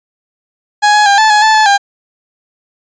30% pulse tone with pitch steps, 833 / 840 / 802 / 872 / 841 / 874 / 865 / 802 Hz, G#5 / G#5 / G5 / A5 / G#5 / A5 / A5 / G5, +5 / +19 / +39 / -16 / +22 / -12 / -30 / +39 cents, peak -3 dBFS, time 0.82-1.78 s, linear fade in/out 20 ms, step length 120 ms, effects resampled to 16000 Hz

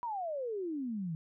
sine exponential sweep, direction down, 987.8 to 154.9 Hz, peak -34 dBFS, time 0.03-1.15 s, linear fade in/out 0 ms, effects none

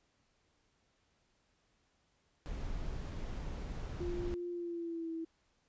brown noise, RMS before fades -40 dBFS, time 2.46-4.34 s, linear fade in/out 0 ms
sine tone with pitch glide, 350.5 to 327 Hz, F4 to E4, +6 to -14 cents, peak -37 dBFS, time 4-5.25 s, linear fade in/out 10 ms, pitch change -120 cents, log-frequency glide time 4.5-5.11 s
effects pink hiss -75 dBFS RMS until 5.68 s + resampled to 16000 Hz

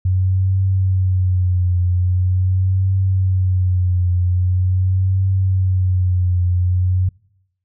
sine tone with vibrato, 92.3 Hz, F#2, 4 cents flat, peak -13 dBFS, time 0.05-7.09 s, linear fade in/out 5 ms, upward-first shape triangle, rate 0.43 Hz, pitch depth 62 cents each way, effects noise-tail reverb RT60 0.9 s tail -26 dB re dry

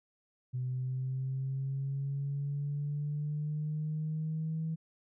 sine linear sweep, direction up, 126.1 to 161.2 Hz, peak -31 dBFS, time 0.53-4.76 s, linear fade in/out 20 ms, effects tanh soft clip ceiling -27 dBFS

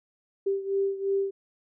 sine beating tone pair, 392 / 394.9 Hz, G4 / G4, 0 / +13 cents, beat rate 2.9 Hz, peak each -26 / -30 dBFS, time 0.46-1.31 s, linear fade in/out 10 ms, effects none

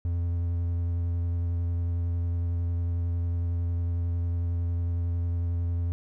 triangle tone with vibrato, 85.9 Hz, F2, 28 cents flat, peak -23 dBFS, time 0.05-5.92 s, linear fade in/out 0 ms, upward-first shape sine, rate 11 Hz, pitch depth 15 cents each way, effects none

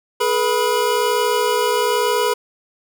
square tone cluster, 422.7 / 483.7 / 984 Hz, G#4 / B4 / B5, +31 / -36 / -7 cents, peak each -21 dBFS, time 0.2-2.34 s, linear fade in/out 10 ms, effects none

